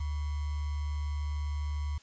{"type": "tone with sample-and-hold", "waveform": "sine", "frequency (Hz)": 73.7, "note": "D2", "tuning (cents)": 7, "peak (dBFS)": -30, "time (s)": [0, 1.98], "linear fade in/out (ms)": 5, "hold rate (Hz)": 1050, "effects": ["white hiss -60 dBFS RMS until 2.02 s", "resampled to 16000 Hz"]}